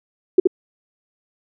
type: tone with echo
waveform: sine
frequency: 370 Hz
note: F#4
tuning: in tune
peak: -6 dBFS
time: 0.38-0.4 s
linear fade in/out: 5 ms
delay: 73 ms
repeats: 1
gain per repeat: -3 dB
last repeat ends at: 0.473 s
effects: none